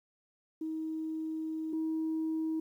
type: tone pair in turn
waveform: sine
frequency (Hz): 317.2 / 318.7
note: D#4 / D#4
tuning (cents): +33 / +42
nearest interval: unison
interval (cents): 9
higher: second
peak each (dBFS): -33 / -29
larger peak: second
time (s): 0.61-1.73 / 1.73-2.6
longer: first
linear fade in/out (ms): 5
effects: tanh soft clip ceiling -27 dBFS + 11-bit